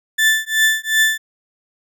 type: tone with tremolo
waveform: 35% pulse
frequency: 1760 Hz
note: A6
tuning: in tune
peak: -8 dBFS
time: 0.18-1.18 s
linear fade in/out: 10 ms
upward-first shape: triangle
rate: 2.7 Hz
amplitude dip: 100%
effects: none